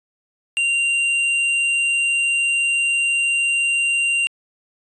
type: tone with tanh clipping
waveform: triangle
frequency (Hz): 2773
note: F7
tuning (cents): -13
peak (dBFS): -18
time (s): 0.57-4.27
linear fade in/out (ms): 0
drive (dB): 14
effects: resampled to 22050 Hz